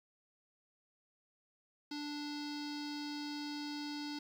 square tone with low-pass filter, 293.7 Hz, D4, in tune, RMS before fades -42 dBFS, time 1.91-4.19 s, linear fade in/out 5 ms, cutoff 4700 Hz, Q 6.7, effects 11-bit

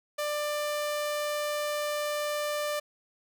sawtooth tone, 593 Hz, D5, 17 cents sharp, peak -25 dBFS, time 0.18-2.8 s, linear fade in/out 10 ms, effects none

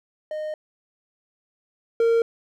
triangle tone pair in turn, 615 / 460.7 Hz, D#5 / A#4, -20 / -20 cents, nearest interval perfect fourth, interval 500 cents, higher first, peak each -25 / -14 dBFS, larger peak second, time 0.31-0.54 / 2-2.22 s, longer first, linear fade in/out 2 ms, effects none

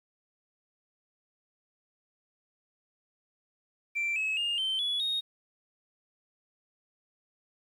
sine tone with pitch steps, 2349 / 2576 / 2826 / 3100 / 3400 / 3729 Hz, D7 / E7 / F7 / G7 / G#7 / A#7, 0 / -41 / +20 / -20 / +40 / 0 cents, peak -26 dBFS, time 3.95-5.21 s, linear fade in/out 20 ms, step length 210 ms, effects tanh soft clip ceiling -25 dBFS + 10-bit

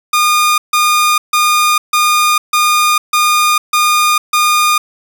sawtooth tone bursts, 1218 Hz, D#6, 37 cents flat, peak -5 dBFS, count 8, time 0.13-4.78 s, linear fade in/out 5 ms, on 450 ms, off 150 ms, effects none

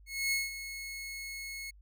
sawtooth tone with ADSR envelope, 2180 Hz, C#7, 29 cents flat, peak -24 dBFS, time 0.06-1.71 s, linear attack 260 ms, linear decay 180 ms, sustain -12 dB, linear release 13 ms, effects added 50 Hz sine -54 dBFS peak until 1.81 s

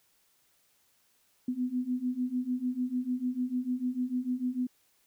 sine beating tone pair, 246.9 / 253.6 Hz, B3 / B3, 0 / +46 cents, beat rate 6.7 Hz, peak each -33 / -31 dBFS, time 1.48-4.67 s, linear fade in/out 5 ms, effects white hiss -69 dBFS RMS until 5.06 s

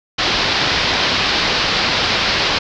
white low-pass noise, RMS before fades -17 dBFS, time 0.18-2.59 s, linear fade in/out 10 ms, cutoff 5000 Hz, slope 48 dB/octave, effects none

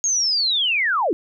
sine linear sweep, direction down, 6620 to 277.2 Hz, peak -17 dBFS, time 0.04-1.13 s, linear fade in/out 0 ms, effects none

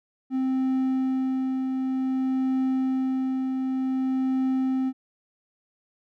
triangle tone with tremolo, 261.7 Hz, C4, in tune, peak -19 dBFS, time 0.3-4.93 s, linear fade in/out 50 ms, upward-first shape triangle, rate 0.54 Hz, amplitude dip 35%, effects none

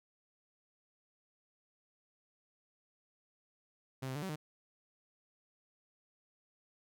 sawtooth tone with pitch steps, 132.1 / 130.5 / 147.3 / 190.6 / 152.3 Hz, C3 / C3 / D3 / G3 / D#3, +17 / -4 / +6 / -48 / -37 cents, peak -34 dBFS, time 4.02-4.36 s, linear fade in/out 10 ms, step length 68 ms, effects none

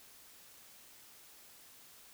silence, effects white hiss -58 dBFS RMS until 2.13 s

